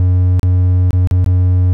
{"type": "tone with dropouts", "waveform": "triangle", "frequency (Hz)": 90.8, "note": "F#2", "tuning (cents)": -32, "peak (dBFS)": -6, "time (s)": [0, 1.73], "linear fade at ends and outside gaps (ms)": 0, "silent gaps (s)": [[0.395, 0.431], [0.907, 0.931], [1.073, 1.111], [1.244, 1.262]], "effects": []}